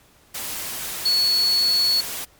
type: tone in noise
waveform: sine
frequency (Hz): 4397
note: C#8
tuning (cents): -15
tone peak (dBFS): -16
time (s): 1.05-2.01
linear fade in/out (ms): 10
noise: white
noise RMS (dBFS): -30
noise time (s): 0.34-2.25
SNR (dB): +11
effects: pink hiss -55 dBFS RMS until 2.39 s + MP3 96 kbps